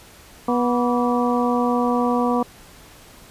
harmonic tone with a mistuned harmonic, 243.6 Hz, B3, 24 cents flat, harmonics 1 / 2 / 3 / 4 / 5, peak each -20 / -23 / -25 / -26 / -27 dBFS, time 0.48-2.43 s, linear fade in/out 5 ms, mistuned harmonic 5, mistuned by -88 cents, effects pink hiss -46 dBFS RMS until 3.3 s + resampled to 32000 Hz

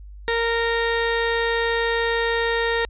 sawtooth tone pair together, 463.2 / 926.4 Hz, A#4 / A#5, -11 / -11 cents, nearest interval octave, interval 1200 cents, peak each -17 dBFS, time 0.28-2.85 s, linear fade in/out 0 ms, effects added 50 Hz sine -37 dBFS peak until 2.89 s + resampled to 8000 Hz

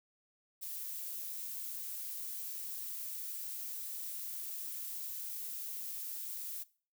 violet noise, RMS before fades -42 dBFS, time 0.61-6.64 s, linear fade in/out 20 ms, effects noise-tail reverb RT60 0.4 s tail -20 dB re dry

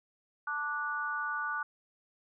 harmonic tone, 293.6 Hz, D4, in tune, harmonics 3 / 4 / 5, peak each -41 / -36 / -34 dBFS, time 0.47-1.63 s, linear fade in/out 5 ms, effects none

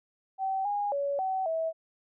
sine tone with pitch steps, 769 / 819 / 564 / 760 / 649 Hz, G5 / G#5 / C#5 / F#5 / E5, -33 / -24 / +30 / +46 / -27 cents, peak -27 dBFS, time 0.38-1.73 s, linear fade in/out 50 ms, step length 270 ms, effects none

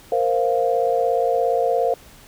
sine chord, Bb suspended second, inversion none, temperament equal, 466.2 / 523.3 / 698.5 Hz, Bb4 / C5 / F5, 0 / 0 / 0 cents, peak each -21 dBFS, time 0.12-1.94 s, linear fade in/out 2 ms, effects pink hiss -47 dBFS RMS until 2.27 s

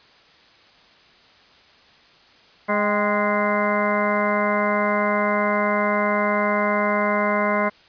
harmonic tone with a mistuned harmonic, 207.7 Hz, G#3, in tune, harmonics 1 / 2 / 3 / 4 / 5 / 6 / 7 / 8 / 9 / 10, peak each -25 / -29 / -23 / -32 / -24 / -33 / -30 / -35 / -37 / -27 dBFS, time 2.68-7.7 s, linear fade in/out 20 ms, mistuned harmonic 4, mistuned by -79 cents, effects white hiss -52 dBFS RMS until 7.88 s + resampled to 11025 Hz

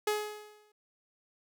sawtooth tone with exponential decay, 421.6 Hz, G#4, 26 cents sharp, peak -22 dBFS, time 0.07-0.72 s, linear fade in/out 5 ms, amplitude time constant 140 ms, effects none

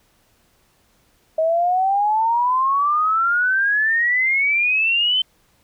sine exponential sweep, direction up, 630 to 3093 Hz, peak -15 dBFS, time 1.38-5.22 s, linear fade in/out 5 ms, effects pink hiss -60 dBFS RMS until 5.63 s

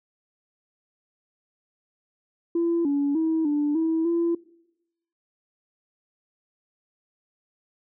sine tone with pitch steps, 338.1 / 284 / 321.6 / 293.7 / 324.1 / 338.5 Hz, E4 / C#4 / E4 / D4 / E4 / E4, +44 / +42 / -43 / 0 / -29 / +46 cents, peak -19 dBFS, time 2.55-4.35 s, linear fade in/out 5 ms, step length 300 ms, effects noise-tail reverb RT60 0.9 s tail -22 dB re dry + tanh soft clip ceiling -17 dBFS

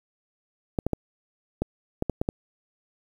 clicks, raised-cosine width 2 ms, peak -11 dBFS, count 8, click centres 0.788 / 0.866 / 0.933 / 1.62 / 2.024 / 2.097 / 2.215 / 2.289 s, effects 8-bit

